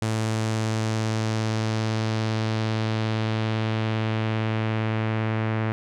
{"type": "tone with low-pass filter sweep", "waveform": "sawtooth", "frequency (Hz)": 110.3, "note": "A2", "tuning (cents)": 5, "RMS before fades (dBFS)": -25, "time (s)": [0.02, 5.72], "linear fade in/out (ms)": 0, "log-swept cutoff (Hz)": [8400, 2100], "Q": 1.4, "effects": []}